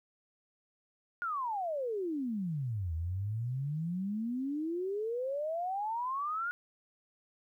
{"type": "exponential two-way sweep", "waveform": "sine", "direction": "down then up", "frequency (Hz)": [1455, 78.8, 1455], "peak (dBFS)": -32, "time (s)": [1.22, 6.51], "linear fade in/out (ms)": 0, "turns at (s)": 2.94, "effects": ["12-bit"]}